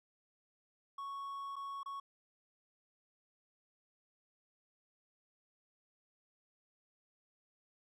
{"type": "tone with dropouts", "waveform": "triangle", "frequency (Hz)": 1108.7, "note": "C#6", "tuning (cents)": 0, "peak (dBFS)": -39, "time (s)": [0.98, 2], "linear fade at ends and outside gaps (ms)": 5, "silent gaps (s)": [[1.558, 1.563], [1.832, 1.859]], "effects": []}